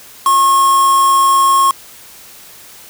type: tone with quantisation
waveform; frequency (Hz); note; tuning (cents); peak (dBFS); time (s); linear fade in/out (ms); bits
triangle; 1084; C#6; -39; -6; 0.26-1.71; 2; 3
effects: white hiss -38 dBFS RMS until 2.89 s